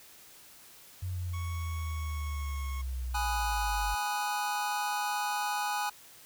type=linear sweep; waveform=sine; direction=down; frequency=92.5 to 49 Hz; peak=-32 dBFS; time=1.02-3.95 s; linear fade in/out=10 ms
type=tone with pitch glide; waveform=25% pulse; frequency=1108.7 to 1092.2 Hz; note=C#6 to C#6; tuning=0 to -26 cents; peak=-39 dBFS; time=1.33-2.82 s; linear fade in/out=10 ms; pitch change=-26 cents; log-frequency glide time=1.96-2.58 s
type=chord; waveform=square; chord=G# minor seventh; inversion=none; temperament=equal; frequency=830.6 / 987.8 / 1244.5 / 1480 Hz; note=G#5 / B5 / D#6 / F#6; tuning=0 / 0 / 0 / 0 cents; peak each=-33 / -39 / -39 / -39 dBFS; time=3.14-5.9 s; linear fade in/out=10 ms
effects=white hiss -54 dBFS RMS until 6.25 s